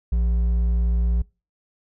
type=tone with hard clipping; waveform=triangle; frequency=58.2 Hz; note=A#1; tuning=2 cents flat; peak=-19 dBFS; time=0.12-1.22 s; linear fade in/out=5 ms; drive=8 dB; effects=noise-tail reverb RT60 0.3 s tail -24 dB re dry